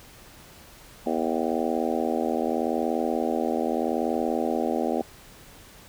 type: harmonic tone with a mistuned harmonic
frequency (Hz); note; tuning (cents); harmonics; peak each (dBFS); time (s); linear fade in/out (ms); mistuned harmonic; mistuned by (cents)
80.8; E2; -34; 3 / 4 / 5 / 6 / 7 / 8 / 9 / 10; -29 / -30 / -31 / -32 / -32 / -33 / -34 / -34; 1.06-5.02; 5; 10; -53
effects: pink hiss -49 dBFS RMS until 5.88 s